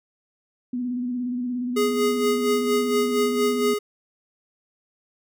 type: tone with vibrato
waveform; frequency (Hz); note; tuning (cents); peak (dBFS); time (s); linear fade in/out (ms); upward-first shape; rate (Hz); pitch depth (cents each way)
sine; 246.9; B3; 0; -24; 0.73-3.74; 5; square; 17; 33
type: tone with tremolo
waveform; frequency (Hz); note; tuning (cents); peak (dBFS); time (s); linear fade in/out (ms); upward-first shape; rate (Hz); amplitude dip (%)
square; 415.3; G#4; 0; -19; 1.76-3.79; 10; sine; 4.3; 55
effects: none